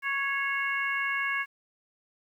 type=harmonic tone with a mistuned harmonic; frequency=554.4 Hz; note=C#5; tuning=in tune; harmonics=2 / 3 / 4 / 5; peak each=-34 / -30 / -31 / -38 dBFS; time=0.02-1.46 s; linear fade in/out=50 ms; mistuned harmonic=4; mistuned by=-23 cents; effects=10-bit